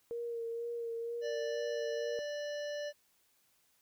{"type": "tone with vibrato", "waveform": "sine", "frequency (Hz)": 466.2, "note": "A#4", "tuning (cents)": 0, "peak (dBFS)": -36, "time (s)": [0.11, 2.19], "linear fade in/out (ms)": 0, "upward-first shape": "sine", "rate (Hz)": 2.1, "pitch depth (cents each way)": 23}
{"type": "harmonic tone", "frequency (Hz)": 587, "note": "D5", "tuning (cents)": -1, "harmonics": [1, 3, 5, 7, 9, 10], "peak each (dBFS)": [-37, -47, -51, -54, -56, -57], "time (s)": [1.21, 2.93], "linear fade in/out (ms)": 50}
{"effects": ["white hiss -72 dBFS RMS until 3.81 s"]}